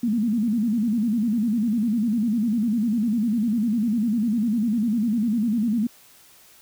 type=tone with vibrato; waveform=sine; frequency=223.3 Hz; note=A3; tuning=26 cents sharp; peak=-19 dBFS; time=0.03-5.87 s; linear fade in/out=5 ms; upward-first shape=square; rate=10 Hz; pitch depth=120 cents each way; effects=white hiss -52 dBFS RMS until 6.61 s